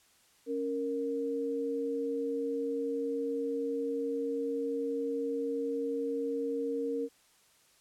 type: tone pair together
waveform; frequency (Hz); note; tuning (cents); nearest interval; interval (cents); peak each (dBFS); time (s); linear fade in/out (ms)
sine; 277.2 / 465.4; C#4 / A#4; 0 / -3; major sixth; 897; -35 / -32; 0.46-7.09; 50
effects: white hiss -65 dBFS RMS until 7.8 s + low-pass 11000 Hz 12 dB/octave